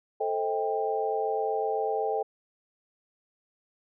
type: chord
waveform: sine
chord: A half-diminished seventh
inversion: none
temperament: just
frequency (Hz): 440 / 528 / 633.6 / 792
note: A4 / C5 / Eb5 / G5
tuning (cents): 0 / +16 / +31 / +18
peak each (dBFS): -29 / -35 / -34 / -30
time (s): 0.2-2.23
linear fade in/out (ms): 10
effects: none